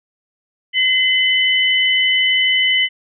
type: tone pair together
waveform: sine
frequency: 2043 / 3009 Hz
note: C7 / F#7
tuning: -42 / +28 cents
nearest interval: perfect fifth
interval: 670 cents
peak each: -15 dBFS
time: 0.73-2.89 s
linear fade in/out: 50 ms
effects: none